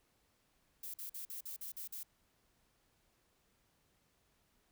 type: noise bursts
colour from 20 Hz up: violet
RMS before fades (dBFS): -45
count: 8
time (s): 0.83-2.032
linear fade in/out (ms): 5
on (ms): 110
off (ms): 46
effects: pink hiss -75 dBFS RMS until 4.71 s